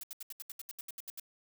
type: noise bursts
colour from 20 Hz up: blue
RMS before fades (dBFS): -43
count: 13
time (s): 0.01-1.198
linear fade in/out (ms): 2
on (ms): 24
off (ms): 73
effects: none